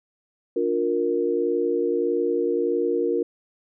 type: chord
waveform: sine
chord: Bb major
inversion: first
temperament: equal with one note detuned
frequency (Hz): 293.7 / 355.3 / 466.2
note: D4 / F4 / Bb4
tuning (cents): 0 / +30 / 0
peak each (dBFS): -28 / -24 / -23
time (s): 0.56-3.23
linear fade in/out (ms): 5
effects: none